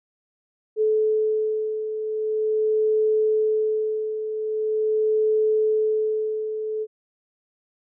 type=beating tone pair; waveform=sine; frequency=432.4 / 432.83 Hz; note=A4 / A4; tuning=-30 / -28 cents; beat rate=0.43 Hz; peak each=-27 / -20 dBFS; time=0.76-6.87 s; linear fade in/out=50 ms; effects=none